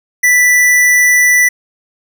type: tone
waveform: square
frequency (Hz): 1975.5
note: B6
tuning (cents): 0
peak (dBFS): -7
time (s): 0.23-1.49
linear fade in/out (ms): 10
effects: none